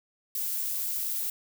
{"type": "noise", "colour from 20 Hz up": "violet", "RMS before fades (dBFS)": -31, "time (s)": [0.35, 1.3], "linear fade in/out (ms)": 2, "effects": []}